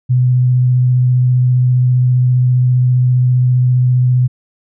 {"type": "tone with vibrato", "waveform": "sine", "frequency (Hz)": 125.7, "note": "B2", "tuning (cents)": 31, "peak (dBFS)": -8, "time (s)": [0.09, 4.28], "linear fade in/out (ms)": 20, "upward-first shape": "sine", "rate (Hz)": 15, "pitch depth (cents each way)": 12, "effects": []}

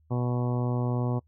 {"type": "harmonic tone", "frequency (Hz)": 122.8, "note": "B2", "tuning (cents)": -9, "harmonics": [1, 2, 3, 4, 5, 6, 7, 8, 9], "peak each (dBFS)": [-26, -32, -36, -38, -40, -42, -43, -44, -45], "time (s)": [0.1, 1.2], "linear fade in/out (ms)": 20, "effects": ["noise-tail reverb RT60 0.1 s tail -26 dB re dry", "added 78 Hz sine -60 dBFS peak until 1.27 s"]}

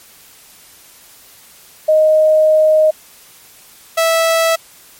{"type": "tone pair in turn", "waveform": ["sine", "sawtooth"], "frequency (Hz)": [622.3, 655.7], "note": ["D#5", "E5"], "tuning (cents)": [0, -9], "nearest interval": "minor second", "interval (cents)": 91, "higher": "second", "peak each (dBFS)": -7, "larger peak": "neither", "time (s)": [[1.88, 2.91], [3.97, 4.56]], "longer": "first", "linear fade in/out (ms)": 10, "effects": ["white hiss -43 dBFS RMS until 4.99 s", "MP3 64 kbps"]}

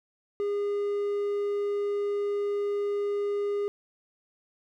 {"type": "tone", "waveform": "triangle", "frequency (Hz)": 407.8, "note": "G#4", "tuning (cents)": -32, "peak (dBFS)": -24, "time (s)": [0.4, 3.68], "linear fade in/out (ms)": 0, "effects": []}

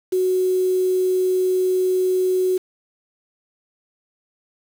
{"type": "tone with quantisation", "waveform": "sine", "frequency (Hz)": 370, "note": "F#4", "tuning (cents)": 0, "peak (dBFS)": -16, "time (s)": [0.12, 2.58], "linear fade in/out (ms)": 10, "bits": 6, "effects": []}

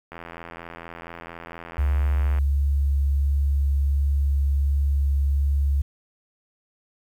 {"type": "click train", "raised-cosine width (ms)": 0.5, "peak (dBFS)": -22, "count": 192, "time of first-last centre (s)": [0.12, 2.386], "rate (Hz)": 84.3}
{"type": "tone with vibrato", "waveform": "sine", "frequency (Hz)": 70, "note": "C#2", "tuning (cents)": 18, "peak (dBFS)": -18, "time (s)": [1.78, 5.82], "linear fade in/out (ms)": 10, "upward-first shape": "sine", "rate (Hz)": 1.4, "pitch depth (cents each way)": 8}
{"effects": ["9-bit"]}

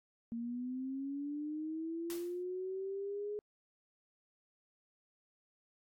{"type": "linear sweep", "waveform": "sine", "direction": "up", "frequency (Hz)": [229.5, 420], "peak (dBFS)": -37, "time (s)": [0.32, 3.39], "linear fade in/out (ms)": 0}
{"type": "noise with exponential decay", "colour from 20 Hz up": "white", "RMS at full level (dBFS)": -43, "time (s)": [2.1, 2.43], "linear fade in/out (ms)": 0, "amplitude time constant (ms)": 70}
{"effects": ["AAC 64 kbps"]}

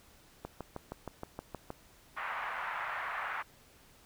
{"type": "click train", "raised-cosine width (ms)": 1, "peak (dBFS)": -25, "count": 9, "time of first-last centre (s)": [0.45, 1.704], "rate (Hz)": 6.38}
{"type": "band-pass noise", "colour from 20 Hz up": "pink", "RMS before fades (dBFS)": -38, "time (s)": [2.16, 3.43], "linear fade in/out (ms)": 20, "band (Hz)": [870, 2000], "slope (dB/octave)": 24}
{"effects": ["pink hiss -61 dBFS RMS until 4.05 s"]}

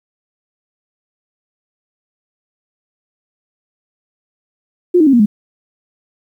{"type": "tone with pitch steps", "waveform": "sine", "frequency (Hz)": [355.6, 311.4, 272.6, 238.7, 209], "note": ["F4", "D#4", "C#4", "A#3", "G#3"], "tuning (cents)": [31, 2, -29, 41, 11], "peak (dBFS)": -6, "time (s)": [4.94, 5.26], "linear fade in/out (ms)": 10, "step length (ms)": 64, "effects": ["8-bit"]}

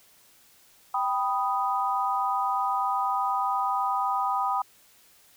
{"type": "chord", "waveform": "sine", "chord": "G augmented", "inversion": "none", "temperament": "equal", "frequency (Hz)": [784, 987.8, 1244.5], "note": ["G5", "B5", "D#6"], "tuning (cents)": [0, 0, 0], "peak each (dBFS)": -28, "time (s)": [0.94, 4.62], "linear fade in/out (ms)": 5, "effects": ["white hiss -58 dBFS RMS until 5.36 s"]}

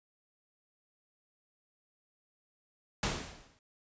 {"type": "noise with exponential decay", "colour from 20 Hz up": "pink", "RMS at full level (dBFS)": -29, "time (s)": [3.03, 3.59], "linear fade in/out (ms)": 2, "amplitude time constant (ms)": 120, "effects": ["resampled to 16000 Hz"]}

